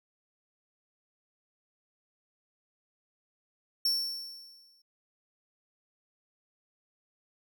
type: tone with exponential decay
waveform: 45% pulse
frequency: 5440 Hz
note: F8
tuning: 46 cents flat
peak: -24 dBFS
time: 3.85-4.82 s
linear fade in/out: 5 ms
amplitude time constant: 210 ms
effects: none